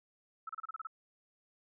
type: tone bursts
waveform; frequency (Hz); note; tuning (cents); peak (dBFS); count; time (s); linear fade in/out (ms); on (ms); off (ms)
sine; 1309; E6; -13; -38; 8; 0.47-0.871; 5; 23; 31
effects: none